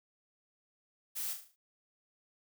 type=noise with echo; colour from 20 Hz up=blue; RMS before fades=-38 dBFS; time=1.15-1.34 s; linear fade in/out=20 ms; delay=37 ms; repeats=6; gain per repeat=-6 dB; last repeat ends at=1.562 s; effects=none